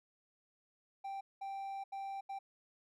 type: tone bursts at uneven times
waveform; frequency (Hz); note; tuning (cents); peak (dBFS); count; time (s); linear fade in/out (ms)
triangle; 784; G5; 0; -38; 4; 1.04-1.21 / 1.41-1.84 / 1.92-2.21 / 2.29-2.39; 10
effects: none